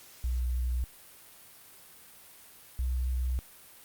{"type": "tone pair in turn", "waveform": "sine", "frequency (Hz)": [61.6, 63.15], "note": ["B1", "B1"], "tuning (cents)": [-4, 39], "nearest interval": "unison", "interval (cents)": 43, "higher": "second", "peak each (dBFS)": -27, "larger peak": "neither", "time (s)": [[0.24, 0.84], [2.79, 3.39]], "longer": "neither", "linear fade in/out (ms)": 0, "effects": ["white hiss -53 dBFS RMS until 3.84 s", "Opus 48 kbps"]}